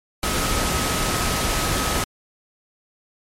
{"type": "tone in noise", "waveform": "sine", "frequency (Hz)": 1274, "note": "D#6", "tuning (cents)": 41, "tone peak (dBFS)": -30, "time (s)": [0.23, 2.04], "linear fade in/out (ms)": 2, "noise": "pink", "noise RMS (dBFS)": -22, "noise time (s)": [0.23, 2.04], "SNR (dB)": -11, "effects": ["low-pass 12000 Hz 12 dB/octave", "MP3 64 kbps"]}